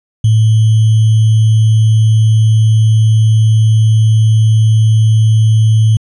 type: tone with sample-and-hold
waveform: sine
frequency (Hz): 110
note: A2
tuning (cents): 0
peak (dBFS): -5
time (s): 0.24-5.97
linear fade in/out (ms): 5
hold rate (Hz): 3150
effects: resampled to 24000 Hz